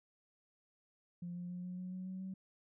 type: tone with pitch steps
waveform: sine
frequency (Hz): 174.61 / 176.64 / 178.69 / 180.77 / 182.87 / 184.99 / 187.14 / 189.32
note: F3 / F3 / F3 / F#3 / F#3 / F#3 / F#3 / F#3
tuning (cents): 0 / +20 / +40 / -40 / -20 / 0 / +20 / +40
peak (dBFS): -40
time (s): 1.22-2.34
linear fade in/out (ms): 5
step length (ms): 140
effects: tanh soft clip ceiling -36 dBFS